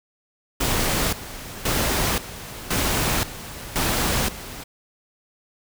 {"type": "noise with tremolo", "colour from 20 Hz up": "pink", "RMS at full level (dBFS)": -22, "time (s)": [0.6, 4.64], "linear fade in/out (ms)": 10, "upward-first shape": "square", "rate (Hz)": 0.95, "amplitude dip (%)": 80, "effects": []}